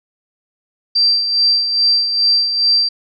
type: tone with tremolo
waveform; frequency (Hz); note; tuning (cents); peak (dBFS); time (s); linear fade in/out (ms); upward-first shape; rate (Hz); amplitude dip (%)
sine; 4699; D8; 0; -9; 0.95-2.89; 10; sine; 2.4; 55
effects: none